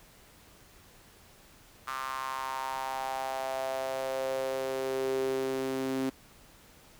sawtooth tone with high-pass filter sweep, 132.6 Hz, C3, 23 cents sharp, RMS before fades -33 dBFS, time 1.87-6.1 s, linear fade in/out 10 ms, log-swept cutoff 1200 to 290 Hz, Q 5.3, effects pink hiss -57 dBFS RMS until 6.99 s

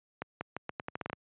accelerating click train, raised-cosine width 0.5 ms, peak -20 dBFS, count 11, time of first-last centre 0.22-1.13 s, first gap 190 ms, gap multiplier 0.82, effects high-pass 100 Hz 12 dB/octave + resampled to 8000 Hz

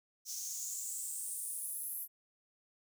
white noise with high-pass filter sweep, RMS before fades -41 dBFS, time 0.25-2.08 s, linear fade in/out 50 ms, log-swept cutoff 5800 to 12000 Hz, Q 5.6, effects none

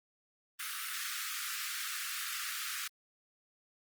pink high-pass noise, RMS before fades -39 dBFS, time 0.59-2.88 s, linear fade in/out 10 ms, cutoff 1200 Hz, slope 96 dB/octave, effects Opus 32 kbps

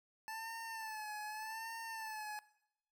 25% pulse tone with vibrato, 877 Hz, A5, 6 cents flat, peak -39 dBFS, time 0.28-2.39 s, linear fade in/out 0 ms, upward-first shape sine, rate 0.84 Hz, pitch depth 66 cents each way, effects noise-tail reverb RT60 0.8 s tail -19 dB re dry

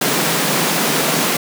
pink high-pass noise, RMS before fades -17 dBFS, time 0.01-1.37 s, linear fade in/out 5 ms, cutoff 140 Hz, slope 96 dB/octave, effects none

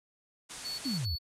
white low-pass noise, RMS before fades -45 dBFS, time 0.49-1.06 s, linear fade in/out 20 ms, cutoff 10000 Hz, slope 48 dB/octave
triangle tone bursts, 4435 Hz, C#8, in tune, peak -34 dBFS, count 3, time 0.64-1.186 s, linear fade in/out 20 ms, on 150 ms, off 48 ms
sine exponential sweep, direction down, 293.7 to 68.5 Hz, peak -31 dBFS, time 0.85-1.16 s, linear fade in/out 10 ms
effects none

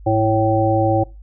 harmonic tone with a mistuned harmonic, 110.5 Hz, A2, 8 cents sharp, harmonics 1 / 3 / 5 / 7, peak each -19 / -19 / -19 / -19 dBFS, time 0.06-1.04 s, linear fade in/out 10 ms, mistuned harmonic 1, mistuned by -58 cents, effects noise-tail reverb RT60 0.3 s tail -23 dB re dry + added 50 Hz sine -36 dBFS peak until 1.22 s

